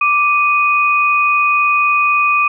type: tone pair together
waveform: sine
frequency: 1174.7 / 2489 Hz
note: D6 / D#7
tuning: 0 / 0 cents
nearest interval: octave + minor second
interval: 1300 cents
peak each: -13 dBFS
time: 0.01-2.48 s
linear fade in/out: 5 ms
effects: none